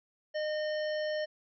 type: harmonic tone with a mistuned harmonic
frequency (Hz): 611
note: D#5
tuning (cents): -32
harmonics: 1 / 3 / 5 / 7 / 9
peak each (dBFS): -31 / -40 / -46 / -50 / -48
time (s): 0.34-1.26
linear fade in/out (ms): 20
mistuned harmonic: 9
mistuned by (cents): -19
effects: none